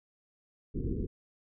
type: low-pass noise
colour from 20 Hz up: pink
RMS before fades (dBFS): -33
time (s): 0.74-1.07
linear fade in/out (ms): 20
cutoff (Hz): 460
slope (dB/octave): 96
effects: none